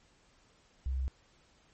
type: tone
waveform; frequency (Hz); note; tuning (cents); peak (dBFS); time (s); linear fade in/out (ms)
sine; 65.5; C2; +2; -30; 0.86-1.08; 0
effects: pink hiss -66 dBFS RMS until 1.73 s + MP3 32 kbps